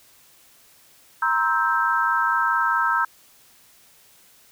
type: chord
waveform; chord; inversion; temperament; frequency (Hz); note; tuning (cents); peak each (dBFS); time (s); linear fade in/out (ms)
sine; C dominant seventh; third; just; 941.9 / 1046.5 / 1308.1 / 1569.8; Bb5 / C6 / E6 / G6; +18 / 0 / -14 / +2; -24 / -28 / -22 / -23; 1.22-3.05; 5
effects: white hiss -54 dBFS RMS until 4.51 s